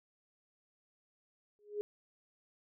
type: tone with exponential growth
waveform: sine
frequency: 415.3 Hz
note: G#4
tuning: in tune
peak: -30 dBFS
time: 1.59-1.81 s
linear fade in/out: 0 ms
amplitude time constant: 47 ms
effects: none